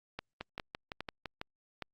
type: two click trains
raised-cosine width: 0.3 ms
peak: -22 / -23 dBFS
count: 5 / 6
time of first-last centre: 0.19-1.823 / 0.41-1.257 s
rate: 2.45 / 5.9 Hz
effects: Opus 48 kbps